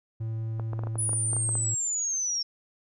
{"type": "tone", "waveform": "triangle", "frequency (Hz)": 111.8, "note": "A2", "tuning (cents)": 28, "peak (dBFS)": -27, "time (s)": [0.2, 1.75], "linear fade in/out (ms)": 10}
{"type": "clicks", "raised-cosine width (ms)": 1, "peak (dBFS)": -23, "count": 12, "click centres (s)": [0.597, 0.733, 0.792, 0.836, 0.871, 0.956, 1.093, 1.132, 1.332, 1.366, 1.491, 1.554]}
{"type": "linear sweep", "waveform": "sine", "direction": "down", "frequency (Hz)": [9956, 5430], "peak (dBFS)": -26, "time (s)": [0.98, 2.43], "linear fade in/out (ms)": 10}
{"effects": []}